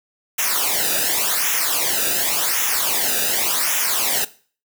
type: noise with flanger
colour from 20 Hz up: white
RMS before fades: -20 dBFS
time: 0.38-4.25 s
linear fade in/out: 10 ms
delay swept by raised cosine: 0.22 to 0.94 ms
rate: 0.89 Hz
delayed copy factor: -0.8
effects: noise-tail reverb RT60 0.4 s tail -17 dB re dry